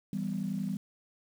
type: chord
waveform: sine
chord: E minor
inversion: none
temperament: equal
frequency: 164.81 / 196 / 246.9 Hz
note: E3 / G3 / B3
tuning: 0 / 0 / 0 cents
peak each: -37 / -32 / -38 dBFS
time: 0.13-0.77 s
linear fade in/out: 2 ms
effects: tanh soft clip ceiling -22 dBFS + 9-bit